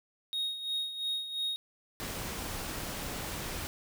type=tone with tremolo; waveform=triangle; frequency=3742 Hz; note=A#7; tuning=6 cents sharp; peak=-28 dBFS; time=0.33-1.56 s; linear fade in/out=0 ms; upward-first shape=sine; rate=2.9 Hz; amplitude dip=65%
type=noise; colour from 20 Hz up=pink; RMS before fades=-38 dBFS; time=2-3.67 s; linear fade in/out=0 ms
effects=none